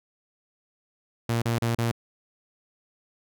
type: tone bursts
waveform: sawtooth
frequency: 116.54 Hz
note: A#2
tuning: in tune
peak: -19 dBFS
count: 4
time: 1.29-1.915 s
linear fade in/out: 5 ms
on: 130 ms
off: 35 ms
effects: none